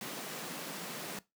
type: high-pass noise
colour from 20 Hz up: pink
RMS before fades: -42 dBFS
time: 0.01-1.19 s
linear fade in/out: 2 ms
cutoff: 150 Hz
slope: 48 dB/octave
effects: noise-tail reverb RT60 0.2 s tail -19 dB re dry